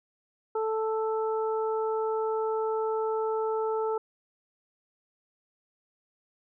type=harmonic tone; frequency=440 Hz; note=A4; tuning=in tune; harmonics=1 / 2 / 3; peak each=-27 / -33 / -37 dBFS; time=0.55-3.98 s; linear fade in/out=5 ms; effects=none